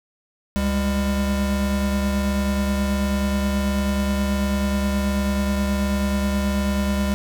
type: tone pair together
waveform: square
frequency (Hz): 69.9 / 200.4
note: C#2 / G3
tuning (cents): +15 / +38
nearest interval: octave + tritone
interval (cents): 1823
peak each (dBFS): -24 / -22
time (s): 0.56-7.14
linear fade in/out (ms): 0
effects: none